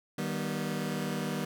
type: chord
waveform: sawtooth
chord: Eb augmented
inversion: none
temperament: just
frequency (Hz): 155.56 / 194.45 / 243.1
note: Eb3 / G3 / B3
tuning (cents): 0 / -14 / -27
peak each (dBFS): -32 / -31 / -32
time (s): 0.18-1.45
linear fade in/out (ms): 5
effects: none